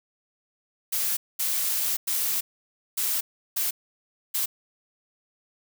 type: noise bursts at uneven times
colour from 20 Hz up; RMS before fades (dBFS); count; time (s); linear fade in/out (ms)
blue; -26; 6; 0.92-1.17 / 1.39-1.97 / 2.07-2.41 / 2.97-3.21 / 3.56-3.71 / 4.34-4.46; 10
effects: none